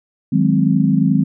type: chord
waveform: sine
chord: Ab dominant seventh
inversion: second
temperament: equal with one note detuned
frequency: 156.28 / 185 / 207.7 / 261.6 Hz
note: Eb3 / Gb3 / Ab3 / C4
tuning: +8 / 0 / 0 / 0 cents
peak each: -17 dBFS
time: 0.32-1.24 s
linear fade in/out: 10 ms
effects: none